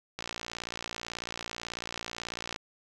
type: click train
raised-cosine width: 0.2 ms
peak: -18 dBFS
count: 139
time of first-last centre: 0.19-2.561 s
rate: 58.2 Hz
effects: none